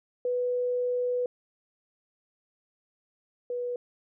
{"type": "tone pair in turn", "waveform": "sine", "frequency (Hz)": [493.9, 488.8], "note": ["B4", "B4"], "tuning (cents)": [0, -18], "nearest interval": "unison", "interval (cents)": 18, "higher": "first", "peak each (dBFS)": [-25, -29], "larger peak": "first", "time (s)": [[0.25, 1.26], [3.5, 3.76]], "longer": "first", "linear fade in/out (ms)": 2, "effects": []}